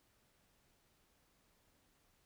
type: silence
effects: pink hiss -74 dBFS RMS until 2.25 s